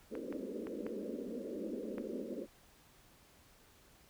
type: band-pass noise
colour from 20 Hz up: pink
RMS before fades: -42 dBFS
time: 0.1-2.47 s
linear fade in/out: 50 ms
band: 200 to 570 Hz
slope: 96 dB/octave
type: clicks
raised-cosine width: 0.5 ms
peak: -32 dBFS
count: 5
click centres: 0.153 / 0.326 / 0.67 / 0.866 / 1.982 s
effects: pink hiss -64 dBFS RMS until 4.09 s